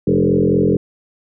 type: tone with frequency modulation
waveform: sine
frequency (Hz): 300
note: D4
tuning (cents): +37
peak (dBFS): -11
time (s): 0.07-0.77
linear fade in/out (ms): 5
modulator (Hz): 44.3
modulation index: 3.9
effects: none